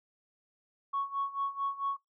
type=tone with tremolo; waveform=sine; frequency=1108.7 Hz; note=C#6; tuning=in tune; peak=-27 dBFS; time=0.93-1.97 s; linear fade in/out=10 ms; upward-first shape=sine; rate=4.5 Hz; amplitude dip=85%; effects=noise-tail reverb RT60 0.2 s tail -26 dB re dry + tanh soft clip ceiling -24 dBFS